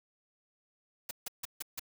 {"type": "noise bursts", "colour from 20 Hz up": "white", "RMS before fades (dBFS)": -38, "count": 5, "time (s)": [1.09, 1.795], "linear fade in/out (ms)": 5, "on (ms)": 21, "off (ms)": 150, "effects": []}